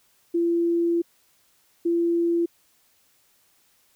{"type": "tone bursts at uneven times", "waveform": "sine", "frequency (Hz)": 340, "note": "F4", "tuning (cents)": -46, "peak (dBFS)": -19, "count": 2, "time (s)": [[0.34, 1.02], [1.85, 2.46]], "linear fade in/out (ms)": 10, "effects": ["white hiss -63 dBFS RMS until 3.95 s"]}